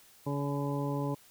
harmonic tone with a mistuned harmonic, 141.7 Hz, C#3, 38 cents sharp, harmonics 1 / 2 / 3 / 4 / 6 / 7, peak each -33 / -35 / -39 / -40 / -42 / -42 dBFS, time 0.26-1.15 s, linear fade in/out 10 ms, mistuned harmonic 7, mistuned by +25 cents, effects white hiss -59 dBFS RMS until 1.3 s

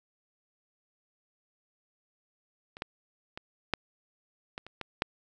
clicks, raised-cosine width 0.3 ms, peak -28 / -17 / -23 / -10 / -21 / -29 / -20 / -10 dBFS, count 8, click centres 2.769 / 2.821 / 3.375 / 3.737 / 4.579 / 4.666 / 4.813 / 5.021 s, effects none

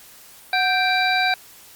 harmonic tone with a mistuned harmonic, 784 Hz, G5, in tune, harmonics 1 / 2 / 3 / 5 / 6, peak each -21 / -22 / -23 / -25 / -31 dBFS, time 0.53-1.34 s, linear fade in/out 2 ms, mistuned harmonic 1, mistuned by -100 cents, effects white hiss -46 dBFS RMS until 1.75 s + Opus 48 kbps

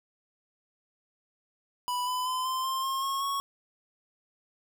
square tone with pitch steps, 987.8 / 1003.9 / 1020.3 / 1036.9 / 1053.8 / 1071 / 1088.5 / 1106.2 Hz, B5 / B5 / C6 / C6 / C6 / C6 / C#6 / C#6, 0 / +28 / -44 / -16 / +12 / +40 / -32 / -4 cents, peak -29 dBFS, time 1.88-3.4 s, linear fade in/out 0 ms, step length 190 ms, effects none

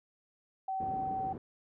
sine tone, 765 Hz, G5, 42 cents flat, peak -32 dBFS, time 0.68-1.33 s, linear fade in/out 5 ms
pink band-pass noise, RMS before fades -44 dBFS, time 0.8-1.38 s, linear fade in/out 2 ms, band 110 to 440 Hz, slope 12 dB/octave
effects none

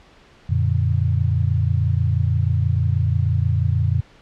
sine chord, Gb augmented, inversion none, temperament equal with one note detuned, 90.33 / 116.54 / 146.83 Hz, Gb2 / Bb2 / D3, -41 / 0 / 0 cents, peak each -19 / -20 / -23 dBFS, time 0.49-4.01 s, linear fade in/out 10 ms, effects pink hiss -50 dBFS RMS until 4.21 s + low-pass 4000 Hz 12 dB/octave

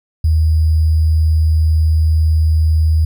sine tone with sample-and-hold, 79 Hz, D#2, 27 cents sharp, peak -9 dBFS, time 0.24-3.05 s, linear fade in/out 5 ms, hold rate 4900 Hz, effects none

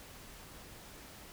silence, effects pink hiss -52 dBFS RMS until 1.32 s

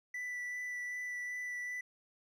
triangle tone with vibrato, 1975.5 Hz, B6, in tune, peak -36 dBFS, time 0.14-1.81 s, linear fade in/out 5 ms, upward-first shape sine, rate 2.6 Hz, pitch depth 10 cents each way, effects none

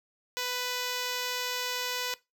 5% pulse tone, 496.5 Hz, B4, 9 cents sharp, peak -19 dBFS, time 0.37-2.14 s, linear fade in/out 0 ms, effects noise-tail reverb RT60 0.2 s tail -18 dB re dry

